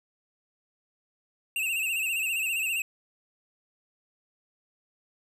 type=tone with vibrato; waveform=square; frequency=2666 Hz; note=E7; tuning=19 cents sharp; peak=-27 dBFS; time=1.56-2.82 s; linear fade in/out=2 ms; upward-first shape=sine; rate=15 Hz; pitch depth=83 cents each way; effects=none